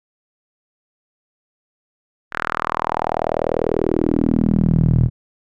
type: tone with band-pass filter sweep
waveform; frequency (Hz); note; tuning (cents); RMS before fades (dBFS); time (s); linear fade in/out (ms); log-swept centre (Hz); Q
sawtooth; 40.18; E1; -44; -18; 2.31-5.1; 50; 1600 to 120; 3.3
effects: none